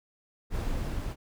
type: noise with level ramp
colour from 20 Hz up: brown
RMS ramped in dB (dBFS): -30 to -33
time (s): 0.5-1.16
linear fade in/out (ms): 50
effects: none